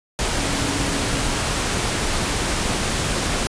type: tone in noise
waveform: sine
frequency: 280 Hz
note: C#4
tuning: 18 cents sharp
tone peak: -29 dBFS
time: 0.38-1.2 s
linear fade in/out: 0 ms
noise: pink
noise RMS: -22 dBFS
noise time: 0.19-3.47 s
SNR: -10 dB
effects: resampled to 22050 Hz